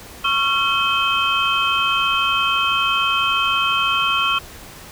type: tone cluster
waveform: sine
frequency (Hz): 1106 / 1364 / 2559 / 3127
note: C#6 / F6 / D#7 / G7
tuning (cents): -4 / -41 / +48 / -5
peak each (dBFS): -21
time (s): 0.24-4.39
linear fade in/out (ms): 10
effects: tanh soft clip ceiling -6 dBFS + pink hiss -39 dBFS RMS until 4.91 s